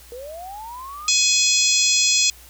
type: linear sweep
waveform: sine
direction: up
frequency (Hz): 465.8 to 1260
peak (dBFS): -32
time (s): 0.12-1.09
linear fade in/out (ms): 0
type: harmonic tone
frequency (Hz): 842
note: G#5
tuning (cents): +24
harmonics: 3 / 4 / 5 / 6 / 7 / 8 / 9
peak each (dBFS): -23 / -23 / -23 / -23 / -23 / -23 / -23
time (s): 1.08-2.3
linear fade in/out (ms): 2
effects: added 60 Hz sine -47 dBFS peak until 2.49 s + white hiss -47 dBFS RMS until 2.49 s